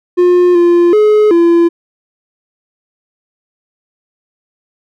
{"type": "tone with pitch steps", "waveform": "triangle", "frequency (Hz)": [356.3, 346.7, 424.2, 340], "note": ["F4", "F4", "G#4", "F4"], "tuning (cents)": [35, -13, 37, -46], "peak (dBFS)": -3, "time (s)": [0.17, 1.69], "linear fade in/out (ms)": 20, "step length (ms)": 380, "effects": []}